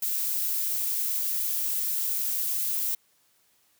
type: noise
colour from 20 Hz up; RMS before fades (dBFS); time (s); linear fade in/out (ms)
violet; -28; 0.02-2.95; 5
effects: white hiss -66 dBFS RMS until 3.79 s + high-pass 60 Hz 12 dB/octave